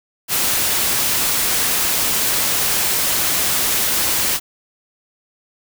white noise, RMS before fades -18 dBFS, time 0.28-4.4 s, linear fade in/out 50 ms, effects none

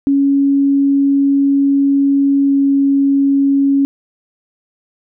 sine tone pair in turn, 278.1 / 277 Hz, C#4 / C#4, +6 / -1 cents, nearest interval unison, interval 7 cents, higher first, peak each -9 dBFS, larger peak neither, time 0.07-2.49 / 2.49-3.85 s, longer first, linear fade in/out 0 ms, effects none

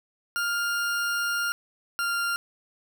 40% pulse tone pair in turn, 1405 / 1394.5 Hz, F6 / F6, +10 / -3 cents, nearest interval unison, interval 13 cents, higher first, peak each -24 dBFS, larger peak neither, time 0.36-1.52 / 1.99-2.36 s, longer first, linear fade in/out 0 ms, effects none

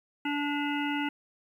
harmonic tone with a mistuned harmonic, 290 Hz, D4, 22 cents flat, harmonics 1 / 3 / 5 / 7 / 9 / 10, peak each -30 / -35 / -37 / -38 / -40 / -40 dBFS, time 0.25-1.09 s, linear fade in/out 5 ms, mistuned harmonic 10, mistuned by -27 cents, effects 10-bit

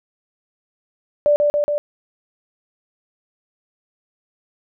sine tone with echo, 587.3 Hz, D5, in tune, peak -11 dBFS, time 1.26-1.36 s, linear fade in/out 0 ms, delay 140 ms, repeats 3, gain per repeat -2 dB, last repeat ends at 1.78 s, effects none

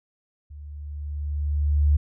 sine tone with level ramp, 73.42 Hz, D2, in tune, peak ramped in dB -38 to -14 dBFS, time 0.5-1.97 s, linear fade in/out 10 ms, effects none

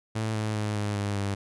sawtooth tone with pitch steps, 110 / 107.86 / 105.76 / 103.71 / 101.69 / 99.71 Hz, A2 / A2 / G#2 / G#2 / G#2 / G2, 0 / -34 / +32 / -2 / -36 / +30 cents, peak -23 dBFS, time 0.15-1.35 s, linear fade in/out 10 ms, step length 200 ms, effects resampled to 24000 Hz

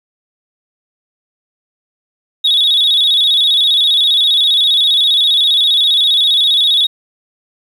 sine tone with vibrato, 3589 Hz, A7, 34 cents sharp, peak -7 dBFS, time 2.44-6.87 s, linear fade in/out 10 ms, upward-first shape square, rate 15 Hz, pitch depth 80 cents each way, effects tanh soft clip ceiling -5 dBFS + 7-bit

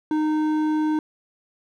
triangle tone with hard clipping, 308.1 Hz, D#4, 17 cents flat, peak -21 dBFS, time 0.11-0.99 s, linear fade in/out 2 ms, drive 12 dB, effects none

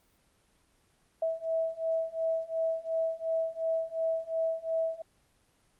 sine beating tone pair, 650 / 652.8 Hz, E5 / E5, -24 / -17 cents, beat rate 2.8 Hz, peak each -32 / -31 dBFS, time 1.22-5.02 s, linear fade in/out 5 ms, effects pink hiss -68 dBFS RMS until 5.79 s + Opus 24 kbps

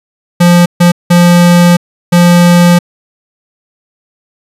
square tone bursts at uneven times, 174.61 Hz, F3, in tune, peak -3 dBFS, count 4, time 0.4-0.66 / 0.8-0.92 / 1.1-1.77 / 2.12-2.79 s, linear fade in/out 10 ms, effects resampled to 32000 Hz

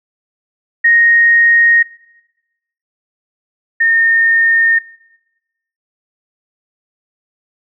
sine tone pair in turn, 1864.7 / 1829.5 Hz, A#6 / A#6, 0 / -33 cents, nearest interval unison, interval 33 cents, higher first, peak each -6 / -8 dBFS, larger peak first, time 0.84-1.83 / 3.8-4.79 s, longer neither, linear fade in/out 10 ms, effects noise-tail reverb RT60 1.0 s tail -20 dB re dry

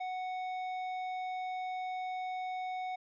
triangle tone with hard clipping, 740 Hz, F#5, in tune, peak -37 dBFS, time 0-2.96 s, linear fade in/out 10 ms, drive 12 dB, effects resampled to 16000 Hz

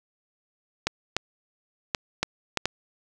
clicks, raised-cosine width 0.2 ms, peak -6 dBFS, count 6, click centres 0.87 / 1.166 / 1.948 / 2.23 / 2.573 / 2.656 s, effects none

